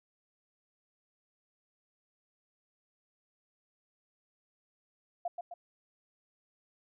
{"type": "tone with echo", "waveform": "sine", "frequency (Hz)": 698, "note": "F5", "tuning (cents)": -1, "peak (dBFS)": -31, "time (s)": [5.25, 5.28], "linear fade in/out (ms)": 5, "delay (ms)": 130, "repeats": 2, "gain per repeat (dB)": -5, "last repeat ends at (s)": 5.54, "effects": []}